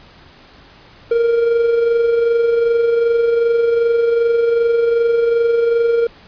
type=tone with amplitude modulation; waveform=triangle; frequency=466.2 Hz; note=A#4; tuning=in tune; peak=-8 dBFS; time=1.11-6.07 s; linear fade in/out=5 ms; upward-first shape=sine; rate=22.6 Hz; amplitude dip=40%; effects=pink hiss -44 dBFS RMS until 6.27 s + resampled to 11025 Hz